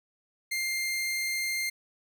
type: tone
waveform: sawtooth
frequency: 2106 Hz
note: C7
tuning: 11 cents sharp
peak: -25 dBFS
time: 0.51-1.7 s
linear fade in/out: 10 ms
effects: none